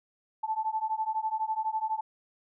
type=beating tone pair; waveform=sine; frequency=870 / 882 Hz; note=A5 / A5; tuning=-20 / +4 cents; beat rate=12 Hz; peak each=-31 / -31 dBFS; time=0.43-2.01 s; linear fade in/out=10 ms; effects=none